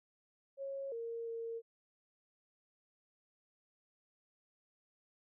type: tone with pitch steps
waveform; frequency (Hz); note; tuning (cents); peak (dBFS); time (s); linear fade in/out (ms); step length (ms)
sine; 548 / 462.3 / 458.9; C#5 / A#4 / A#4; -20 / -14 / -27; -39; 0.57-1.62; 50; 350
effects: none